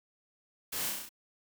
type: noise with echo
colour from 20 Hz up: white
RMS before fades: -37 dBFS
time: 0.72-0.9 s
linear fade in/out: 10 ms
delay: 32 ms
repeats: 6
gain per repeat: -2 dB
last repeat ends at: 1.092 s
effects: none